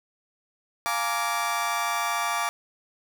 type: chord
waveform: 30% pulse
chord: Bb dominant seventh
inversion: second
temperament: just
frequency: 699.2 / 839.1 / 932.3 / 1165.4 Hz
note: F5 / Ab5 / Bb5 / D6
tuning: +2 / +18 / 0 / -14 cents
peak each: -29 / -30 / -30 / -25 dBFS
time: 0.86-2.49 s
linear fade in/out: 0 ms
effects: none